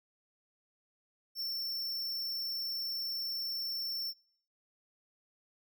square tone, 5410 Hz, E8, 44 cents sharp, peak -35 dBFS, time 1.35-4.14 s, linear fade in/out 50 ms, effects noise-tail reverb RT60 0.6 s tail -25 dB re dry

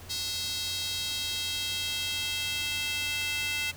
square tone with high-pass filter sweep, 293.7 Hz, D4, in tune, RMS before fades -32 dBFS, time 0.09-3.72 s, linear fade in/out 20 ms, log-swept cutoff 4200 to 2500 Hz, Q 2.7, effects added 89 Hz sine -47 dBFS peak until 3.76 s + pink hiss -49 dBFS RMS until 3.76 s

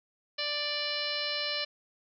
harmonic tone, 588 Hz, D5, 2 cents sharp, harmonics 1 / 2 / 3 / 4 / 5 / 6 / 7 / 8 / 9, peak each -39 / -44 / -40 / -39 / -37 / -44 / -35 / -42 / -39 dBFS, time 0.38-1.65 s, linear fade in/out 10 ms, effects none

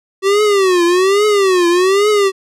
square tone with vibrato, 381.5 Hz, G4, 47 cents flat, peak -10 dBFS, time 0.22-2.32 s, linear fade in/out 50 ms, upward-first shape triangle, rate 1.2 Hz, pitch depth 200 cents each way, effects low-pass 9000 Hz 12 dB/octave

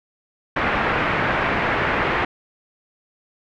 white low-pass noise, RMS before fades -21 dBFS, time 0.56-2.25 s, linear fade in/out 5 ms, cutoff 2100 Hz, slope 24 dB/octave, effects none

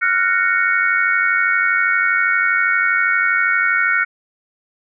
sine chord, Gb major seventh, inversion third, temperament just, 1387.5 / 1480 / 1850 / 2220 Hz, F6 / Gb6 / Bb6 / Db7, -12 / 0 / -14 / +2 cents, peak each -19 / -18 / -21 / -19 dBFS, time 0.01-4.05 s, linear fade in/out 20 ms, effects none

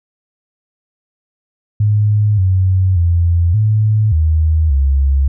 sine tone with pitch steps, 105.1 / 93.6 / 85.5 / 107.5 / 78.9 / 68.5 Hz, G#2 / F#2 / F2 / A2 / D#2 / C#2, +21 / +20 / -36 / -40 / +25 / -20 cents, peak -9 dBFS, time 1.8-5.28 s, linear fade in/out 5 ms, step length 580 ms, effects none

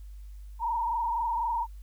sine tone with frequency modulation, 932.3 Hz, A#5, in tune, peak -26 dBFS, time 0.59-1.67 s, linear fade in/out 50 ms, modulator 24 Hz, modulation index 1.6, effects added 50 Hz sine -41 dBFS peak until 1.82 s + white hiss -67 dBFS RMS until 1.82 s

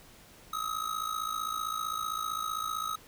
square tone with amplitude modulation, 1273 Hz, D#6, 39 cents sharp, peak -29 dBFS, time 0.53-2.96 s, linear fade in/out 5 ms, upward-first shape sine, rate 55.5 Hz, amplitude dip 80%, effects pink hiss -55 dBFS RMS until 3.07 s

